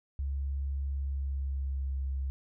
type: tone with pitch glide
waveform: sine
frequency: 69 to 67.31 Hz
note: C#2 to C2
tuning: -7 to +50 cents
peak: -30 dBFS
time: 0.19-2.3 s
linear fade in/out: 0 ms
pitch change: -43 cents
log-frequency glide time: 0.92-1.99 s
effects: none